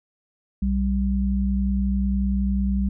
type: tone pair together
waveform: sine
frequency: 61.74 / 196.22 Hz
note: B1 / G3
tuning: 0 / +2 cents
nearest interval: octave + minor sixth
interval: 2002 cents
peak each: -22 / -22 dBFS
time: 0.62-2.89 s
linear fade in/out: 5 ms
effects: none